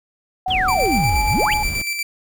sine tone with pitch glide, 747 to 843.3 Hz, F#5 to G#5, +16 to +26 cents, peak -19 dBFS, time 0.46-1.63 s, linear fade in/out 5 ms, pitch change +210 cents, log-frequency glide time 0.76-1.18 s
brown noise, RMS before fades -27 dBFS, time 0.48-1.82 s, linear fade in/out 0 ms
sine exponential two-way sweep, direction down then up, 3507 to 40.47 to 3507 Hz, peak -18 dBFS, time 0.5-1.54 s, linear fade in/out 10 ms, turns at 1.25 s
sawtooth tone with tremolo, 2336 Hz, D7, 10 cents flat, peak -17 dBFS, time 0.68-2.03 s, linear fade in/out 5 ms, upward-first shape square, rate 8.4 Hz, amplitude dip 40%
effects none

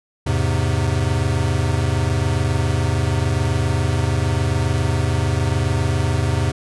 square chord, E augmented, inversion none, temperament equal with one note detuned, 82.93 / 103.83 / 130.81 Hz, E2 / G#2 / B#2, +11 / 0 / 0 cents, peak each -22 dBFS, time 0.26-6.52 s, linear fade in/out 10 ms, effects resampled to 24000 Hz

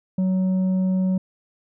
sine tone with tanh clipping, 186.7 Hz, F#3, 16 cents sharp, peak -19 dBFS, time 0.18-1.18 s, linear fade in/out 5 ms, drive 5 dB, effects none

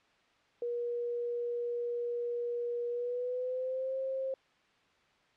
sine tone with pitch glide, 478.3 to 530.7 Hz, A#4 to C5, +44 to +24 cents, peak -32 dBFS, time 0.62-4.34 s, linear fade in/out 2 ms, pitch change +180 cents, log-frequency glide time 2.89-3.97 s, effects white hiss -67 dBFS RMS until 5.36 s + low-pass 3000 Hz 12 dB/octave

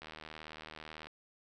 click train, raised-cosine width 0.3 ms, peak -30 dBFS, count 83, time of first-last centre 0.02-1.07 s, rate 78.1 Hz, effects none

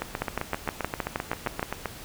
two click trains, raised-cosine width 0.5 ms, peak -11 / -13 dBFS, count 10 / 15, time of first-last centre 0.22-1.628 / 0.02-1.857 s, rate 6.39 / 7.62 Hz, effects pink hiss -43 dBFS RMS until 2.04 s

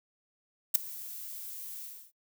violet noise with ADSR envelope, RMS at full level -20 dBFS, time 0.74-2.12 s, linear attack 13 ms, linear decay 8 ms, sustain -22 dB, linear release 310 ms, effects noise-tail reverb RT60 0.1 s tail -23 dB re dry

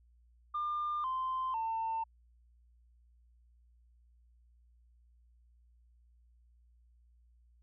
sine tone with pitch steps, 1200 / 1038.6 / 899 Hz, D6 / C6 / A5, +37 / -13 / +37 cents, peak -31 dBFS, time 0.54-2.04 s, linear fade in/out 10 ms, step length 500 ms, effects tanh soft clip ceiling -29 dBFS + added 59 Hz sine -62 dBFS peak until 7.62 s

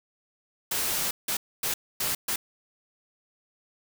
white noise bursts at uneven times, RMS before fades -28 dBFS, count 5, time 0.71-1.11 / 1.28-1.37 / 1.63-1.74 / 2-2.15 / 2.28-2.36 s, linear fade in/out 5 ms, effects none

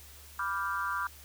sine chord, G dominant seventh, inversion first, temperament equal, 987.8 / 1174.7 / 1396.9 / 1568 Hz, B5 / D6 / F6 / G6, 0 / 0 / 0 / 0 cents, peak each -37 / -34 / -35 / -38 dBFS, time 0.39-1.07 s, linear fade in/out 2 ms, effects added 72 Hz sine -53 dBFS peak until 1.24 s + white hiss -53 dBFS RMS until 1.24 s

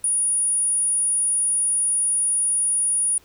sine tone, 9670 Hz, D9, 50 cents sharp, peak -18 dBFS, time 0.04-3.18 s, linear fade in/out 2 ms, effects pink hiss -55 dBFS RMS until 3.24 s

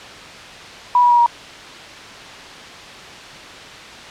sine tone with pitch steps, 980 / 969.3 / 958.7 / 948.3 Hz, B5 / B5 / A#5 / A#5, -14 / -33 / +48 / +29 cents, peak -9 dBFS, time 0.95-1.262 s, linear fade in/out 2 ms, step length 78 ms, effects white hiss -35 dBFS RMS until 4.1 s + low-pass 4000 Hz 12 dB/octave

